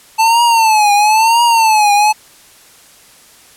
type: tone with vibrato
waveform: square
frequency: 880 Hz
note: A5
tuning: in tune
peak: -8 dBFS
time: 0.18-2.13 s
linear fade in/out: 20 ms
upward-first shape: triangle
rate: 1 Hz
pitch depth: 140 cents each way
effects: white hiss -43 dBFS RMS until 3.56 s + low-pass 12000 Hz 12 dB/octave